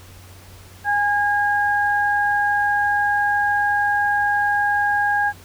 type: tone pair together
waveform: sine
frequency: 821.9 / 1631 Hz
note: G#5 / G#6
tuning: -18 / -32 cents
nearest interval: octave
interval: 1186 cents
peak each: -19 dBFS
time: 0.84-5.33 s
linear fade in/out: 50 ms
effects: added 92 Hz sine -43 dBFS peak until 5.44 s + pink hiss -46 dBFS RMS until 5.44 s